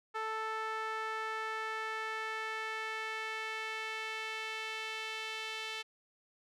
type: tone with band-pass filter sweep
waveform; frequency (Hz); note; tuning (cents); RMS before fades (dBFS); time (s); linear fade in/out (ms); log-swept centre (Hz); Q
sawtooth; 440; A4; 0; -39; 0.14-5.83; 20; 1300 to 3000; 1.7
effects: none